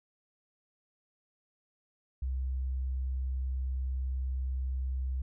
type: tone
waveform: sine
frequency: 64.9 Hz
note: C2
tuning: 13 cents flat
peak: -30 dBFS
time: 2.22-5.22 s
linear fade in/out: 5 ms
effects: none